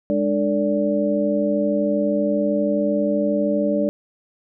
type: tone cluster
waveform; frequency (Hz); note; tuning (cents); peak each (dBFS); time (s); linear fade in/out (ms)
sine; 205.3 / 297.9 / 447.6 / 579; G#3 / D4 / A4 / D5; -20 / +25 / +30 / -25; -22 / -23 / -28 / -21; 0.1-3.89; 0
effects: none